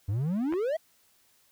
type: exponential sweep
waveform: triangle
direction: up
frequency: 92.5 to 673 Hz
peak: -24 dBFS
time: 0.08-0.77 s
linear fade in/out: 10 ms
type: clicks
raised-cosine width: 0.5 ms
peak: -24 dBFS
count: 2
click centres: 0.525 / 0.537 s
effects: white hiss -65 dBFS RMS until 1.51 s